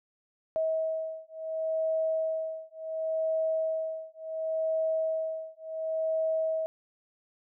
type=beating tone pair; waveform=sine; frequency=640 / 640.7 Hz; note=D#5 / E5; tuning=+49 / -49 cents; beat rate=0.7 Hz; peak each=-31 dBFS; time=0.56-6.66 s; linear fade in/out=0 ms; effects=none